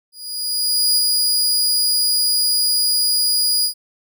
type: tone with ADSR envelope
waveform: sawtooth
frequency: 4896 Hz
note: D#8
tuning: 29 cents flat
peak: -10 dBFS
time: 0.12-3.74 s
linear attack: 850 ms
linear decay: 30 ms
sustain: -2 dB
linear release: 96 ms
effects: none